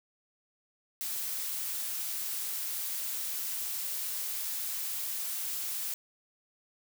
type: noise with amplitude modulation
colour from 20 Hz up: blue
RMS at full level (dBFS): -34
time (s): 1.01-5.94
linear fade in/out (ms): 0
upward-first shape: sine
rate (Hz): 244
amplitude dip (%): 25
effects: none